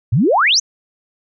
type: exponential sweep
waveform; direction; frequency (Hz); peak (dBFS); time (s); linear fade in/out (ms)
sine; up; 98 to 6645; -10; 0.12-0.6; 10
effects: none